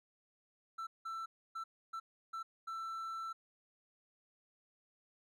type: tone bursts at uneven times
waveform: triangle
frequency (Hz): 1334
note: E6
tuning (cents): +20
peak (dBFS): -38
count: 6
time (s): 0.78-0.87 / 1.05-1.26 / 1.55-1.64 / 1.93-2 / 2.33-2.43 / 2.67-3.33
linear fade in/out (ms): 10
effects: none